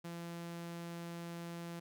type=tone; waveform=sawtooth; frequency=170.2 Hz; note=F3; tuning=44 cents flat; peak=-39 dBFS; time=0.04-1.8 s; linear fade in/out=10 ms; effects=none